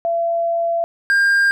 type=tone pair in turn; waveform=sine / triangle; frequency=676 / 1603.8 Hz; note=E5 / G6; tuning=+43 / +39 cents; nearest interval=octave + minor third; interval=1496 cents; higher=second; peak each=-16 / -10 dBFS; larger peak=second; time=0.05-0.84 / 1.1-1.51 s; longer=first; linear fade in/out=0 ms; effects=none